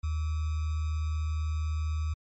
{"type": "tone with sample-and-hold", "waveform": "sine", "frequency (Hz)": 78, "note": "D#2", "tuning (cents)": 5, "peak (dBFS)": -27, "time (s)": [0.03, 2.14], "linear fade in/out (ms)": 10, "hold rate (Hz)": 1225, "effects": ["MP3 32 kbps"]}